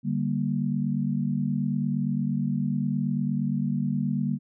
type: chord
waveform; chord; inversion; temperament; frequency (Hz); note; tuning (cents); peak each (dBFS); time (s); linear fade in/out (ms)
sine; G minor; second; just; 147 / 196 / 235.2; D3 / G3 / Bb3; +2 / 0 / +16; -28; 0.03-4.39; 50
effects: none